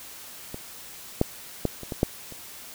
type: clicks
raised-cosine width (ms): 2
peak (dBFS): -21 / -6 / -9 / -24 / -17 / -6 / -28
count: 7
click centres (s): 0.544 / 1.214 / 1.653 / 1.833 / 1.922 / 2.031 / 2.323
effects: white hiss -43 dBFS RMS until 2.74 s